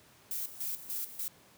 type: noise with tremolo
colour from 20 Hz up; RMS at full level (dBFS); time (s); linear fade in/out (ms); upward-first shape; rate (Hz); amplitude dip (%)
violet; -36; 0.31-1.28; 0; square; 3.4; 75
effects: pink hiss -60 dBFS RMS until 1.57 s + high-pass 100 Hz 12 dB/octave